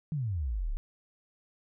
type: exponential sweep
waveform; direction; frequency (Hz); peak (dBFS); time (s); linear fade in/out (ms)
sine; down; 163.6 to 30.02; -29; 0.12-0.77; 0
effects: none